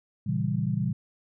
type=chord; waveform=sine; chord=A# diminished seventh; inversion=none; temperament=equal with one note detuned; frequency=116.54 / 137.71 / 164.81 / 196 Hz; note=A#2 / C#3 / E3 / G3; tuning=0 / -11 / 0 / 0 cents; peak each=-30 dBFS; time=0.26-0.93 s; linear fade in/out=10 ms; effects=none